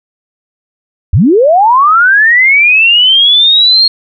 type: linear sweep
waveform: sine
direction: up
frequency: 61.74 to 4285 Hz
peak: -3 dBFS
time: 1.13-3.88 s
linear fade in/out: 5 ms
effects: none